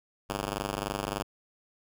5% pulse ring-modulated tone, 100 Hz, G2, 35 cents sharp, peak -17 dBFS, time 0.29-1.23 s, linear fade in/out 10 ms, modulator 38.3 Hz, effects none

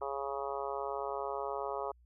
harmonic tone, 138.6 Hz, C#3, in tune, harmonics 3 / 4 / 5 / 6 / 7 / 8 / 9, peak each -40 / -41 / -42 / -43 / -43 / -44 / -45 dBFS, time 0.01-1.92 s, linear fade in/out 10 ms, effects added 60 Hz sine -60 dBFS peak until 2.05 s

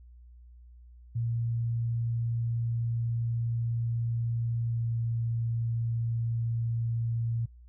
sine tone with pitch glide, 116.54 to 115.73 Hz, A#2 to A#2, 0 to -12 cents, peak -27 dBFS, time 1.15-7.46 s, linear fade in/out 10 ms, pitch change -12 cents, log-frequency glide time 4.66-4.85 s, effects noise-tail reverb RT60 0.1 s tail -26 dB re dry + added 60 Hz sine -49 dBFS peak until 7.68 s

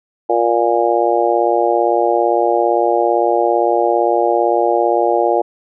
harmonic tone, 117.7 Hz, A#2, 17 cents sharp, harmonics 3 / 4 / 5 / 6 / 7, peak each -18 / -18 / -18 / -18 / -18 dBFS, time 0.29-5.42 s, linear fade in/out 10 ms, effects none

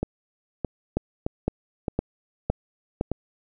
two click trains, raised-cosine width 2 ms, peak -12 / -9 dBFS, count 6 / 5, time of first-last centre 0.03-3.116 / 0.97-3.011 s, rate 1.62 / 1.96 Hz, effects none

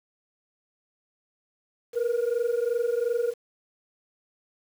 sine tone pair together, 463.6 / 486.4 Hz, A#4 / B4, -10 / -26 cents, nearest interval minor second, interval 84 cents, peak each -24 dBFS, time 1.93-3.34 s, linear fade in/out 50 ms, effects tanh soft clip ceiling -20 dBFS + 8-bit

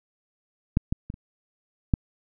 clicks, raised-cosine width 5 ms, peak -7 / -12 / -20 / -30 / -7 dBFS, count 5, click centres 0.771 / 0.925 / 1.101 / 1.141 / 1.938 s, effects none

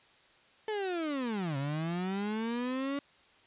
35% pulse linear two-way sweep, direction down then up, 440 to 134.5 to 284.9 Hz, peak -30 dBFS, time 0.68-2.99 s, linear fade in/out 2 ms, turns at 1.57 s, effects white hiss -62 dBFS RMS until 3.46 s + resampled to 8000 Hz

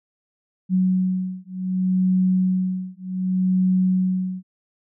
sine beating tone pair, 185 / 185.66 Hz, F#3 / F#3, 0 / +6 cents, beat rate 0.66 Hz, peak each -21 dBFS, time 0.69-4.43 s, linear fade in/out 50 ms, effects none

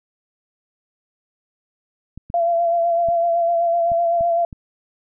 clicks, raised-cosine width 5 ms, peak -22 dBFS, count 6, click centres 2.176 / 2.301 / 3.087 / 3.918 / 4.209 / 4.528 s
sine tone with vibrato, 681 Hz, F5, 44 cents flat, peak -15 dBFS, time 2.34-4.45 s, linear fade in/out 2 ms, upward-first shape sine, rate 7.9 Hz, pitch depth 28 cents each way
effects none

